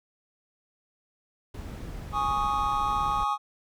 brown noise, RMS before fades -37 dBFS, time 1.54-3.24 s, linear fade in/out 5 ms
triangle chord, Ab suspended fourth, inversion none, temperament equal, 830.6 / 1108.7 / 1244.5 Hz, Ab5 / Db6 / Eb6, 0 / 0 / 0 cents, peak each -27 dBFS, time 2.12-3.38 s, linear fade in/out 50 ms
effects none

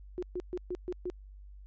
sine tone bursts, 360 Hz, F#4, 47 cents flat, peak -32 dBFS, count 6, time 0.18-1.1 s, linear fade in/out 0 ms, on 45 ms, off 130 ms, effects added 49 Hz sine -47 dBFS peak until 1.66 s + resampled to 16000 Hz

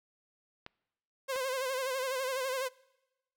clicks, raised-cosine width 0.3 ms, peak -27 dBFS, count 2, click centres 0.664 / 1.36 s
sawtooth tone with vibrato, 523.3 Hz, C5, in tune, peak -28 dBFS, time 1.28-2.69 s, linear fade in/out 20 ms, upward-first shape sine, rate 12 Hz, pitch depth 70 cents each way
effects noise-tail reverb RT60 1.0 s tail -24 dB re dry

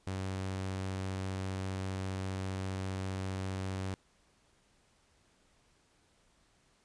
sawtooth tone, 95 Hz, F#2, 46 cents sharp, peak -31 dBFS, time 0.07-3.94 s, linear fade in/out 0 ms, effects pink hiss -69 dBFS RMS until 6.84 s + resampled to 22050 Hz

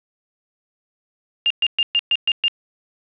sine tone bursts, 2807 Hz, F7, 8 cents sharp, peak -14 dBFS, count 7, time 1.46-2.481 s, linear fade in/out 0 ms, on 43 ms, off 120 ms, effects resampled to 8000 Hz + 8-bit

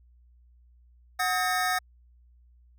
square tone cluster, 737 / 1266 / 1609 / 1822 Hz, F#5 / D#6 / G6 / A#6, -7 / +30 / +45 / -40 cents, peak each -29 / -31 / -35 / -31 dBFS, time 1.19-1.79 s, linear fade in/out 10 ms, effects added 60 Hz sine -55 dBFS peak until 2.78 s

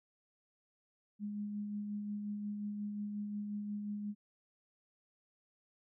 sine tone with tremolo, 206.9 Hz, G#3, 6 cents flat, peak -36 dBFS, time 1.19-4.15 s, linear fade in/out 50 ms, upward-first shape sine, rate 5.6 Hz, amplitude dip 30%, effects none

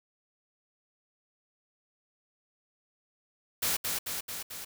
white noise with echo, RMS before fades -29 dBFS, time 3.62-3.77 s, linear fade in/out 10 ms, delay 220 ms, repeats 4, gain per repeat -3 dB, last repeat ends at 4.65 s, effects none

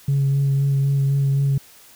sine tone with vibrato, 138.5 Hz, C#3, 1 cent flat, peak -14 dBFS, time 0.08-1.58 s, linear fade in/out 5 ms, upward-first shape sine, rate 3.9 Hz, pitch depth 15 cents each way, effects tanh soft clip ceiling -13 dBFS + white hiss -48 dBFS RMS until 1.95 s

